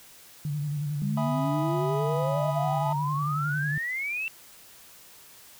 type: tone with vibrato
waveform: sine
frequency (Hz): 146.83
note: D3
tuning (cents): 0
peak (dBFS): -27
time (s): 0.45-3.78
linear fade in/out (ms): 2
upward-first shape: square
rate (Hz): 11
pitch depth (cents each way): 46
type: exponential sweep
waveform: sine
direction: up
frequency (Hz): 193.4 to 2706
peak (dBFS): -28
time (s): 1.02-4.28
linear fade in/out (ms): 0
type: chord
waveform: triangle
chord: E major seventh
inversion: none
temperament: equal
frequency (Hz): 659.3 / 830.6 / 987.8 / 1244.5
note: E5 / G#5 / B5 / D#6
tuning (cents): 0 / 0 / 0 / 0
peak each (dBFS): -30 / -35 / -32 / -36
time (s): 1.17-2.93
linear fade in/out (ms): 5
effects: white hiss -51 dBFS RMS until 5.59 s